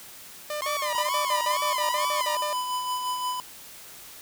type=tone bursts; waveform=sawtooth; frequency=599 Hz; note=D5; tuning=34 cents sharp; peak=-25 dBFS; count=13; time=0.5-2.53 s; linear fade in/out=2 ms; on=110 ms; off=50 ms
type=tone with vibrato; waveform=sawtooth; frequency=1046.5 Hz; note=C6; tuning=in tune; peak=-24 dBFS; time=0.62-2.35 s; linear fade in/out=0 ms; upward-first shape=sine; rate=2.2 Hz; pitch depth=170 cents each way
type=tone with tremolo; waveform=square; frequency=1000 Hz; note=B5; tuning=21 cents sharp; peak=-26 dBFS; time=0.95-3.4 s; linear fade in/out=0 ms; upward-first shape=sine; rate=5.7 Hz; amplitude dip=40%
effects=white hiss -45 dBFS RMS until 4.21 s